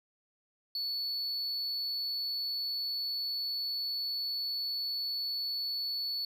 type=tone; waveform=triangle; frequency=4435 Hz; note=C#8; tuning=in tune; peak=-31 dBFS; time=0.75-6.25 s; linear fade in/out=2 ms; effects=none